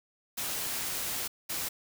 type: noise bursts at uneven times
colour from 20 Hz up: white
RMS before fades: -34 dBFS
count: 2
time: 0.37-1.28 / 1.49-1.69 s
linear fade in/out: 10 ms
effects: none